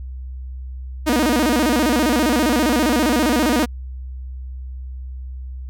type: tone with vibrato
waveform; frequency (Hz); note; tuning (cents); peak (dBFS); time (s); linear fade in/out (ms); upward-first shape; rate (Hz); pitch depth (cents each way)
sawtooth; 273.2; C#4; -25; -11; 1.06-3.66; 20; square; 15; 220
effects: added 64 Hz sine -28 dBFS peak until 5.69 s